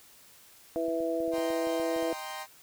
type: harmonic tone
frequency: 164.81 Hz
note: E3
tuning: in tune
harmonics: 2 / 3 / 4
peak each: -32 / -32 / -32 dBFS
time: 0.76-2.13 s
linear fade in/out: 0 ms
type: clicks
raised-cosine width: 2 ms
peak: -36 dBFS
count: 11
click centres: 0.883 / 1.005 / 1.204 / 1.279 / 1.337 / 1.383 / 1.504 / 1.671 / 1.799 / 1.963 / 2.027 s
type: chord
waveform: sawtooth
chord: C minor seventh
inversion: first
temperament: equal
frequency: 622.3 / 784 / 932.3 / 1046.5 Hz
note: Eb5 / G5 / Bb5 / C6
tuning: 0 / 0 / 0 / 0 cents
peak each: -41 / -37 / -41 / -38 dBFS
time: 1.31-2.47 s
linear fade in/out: 50 ms
effects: white hiss -56 dBFS RMS until 2.62 s